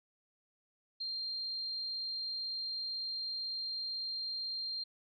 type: tone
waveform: sine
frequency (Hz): 4186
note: C8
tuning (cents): 0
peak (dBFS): -36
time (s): 1-4.84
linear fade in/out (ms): 10
effects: none